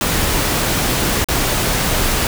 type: noise with dropouts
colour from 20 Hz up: pink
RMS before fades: -17 dBFS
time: 0.01-2.27 s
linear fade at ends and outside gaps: 1 ms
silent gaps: 1.244-1.286 s
effects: none